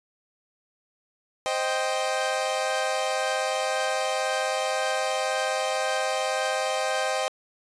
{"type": "chord", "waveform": "sawtooth", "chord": "C minor", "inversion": "none", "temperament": "equal", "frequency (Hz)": [523.3, 622.3, 784], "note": ["C5", "Eb5", "G5"], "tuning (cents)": [0, 0, 0], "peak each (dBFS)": -25, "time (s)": [1.46, 7.28], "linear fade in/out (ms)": 0, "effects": ["resampled to 22050 Hz"]}